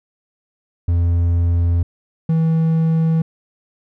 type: tone pair in turn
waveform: triangle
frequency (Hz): 85.8 / 161.97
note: F2 / E3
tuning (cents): -30 / -30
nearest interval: major seventh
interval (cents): 1100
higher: second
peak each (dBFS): -11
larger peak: neither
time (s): 0.88-1.83 / 2.29-3.22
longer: first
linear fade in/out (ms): 5
effects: none